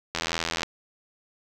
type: click train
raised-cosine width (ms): 0.2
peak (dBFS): -9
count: 41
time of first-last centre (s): 0.15-0.632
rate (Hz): 83
effects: none